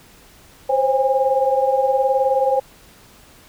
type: tone cluster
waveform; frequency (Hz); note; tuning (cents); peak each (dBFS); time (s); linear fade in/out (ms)
sine; 519 / 538 / 813; C5 / C5 / G#5; -14 / +48 / -37; -19; 0.69-2.6; 10
effects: pink hiss -48 dBFS RMS until 3.48 s